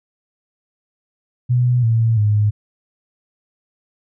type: tone with pitch steps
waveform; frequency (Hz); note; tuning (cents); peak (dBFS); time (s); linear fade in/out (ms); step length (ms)
sine; 123.47 / 113.88 / 105.03; B2 / A#2 / G#2; 0 / -40 / +20; -12; 1.49-2.51; 20; 340
effects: none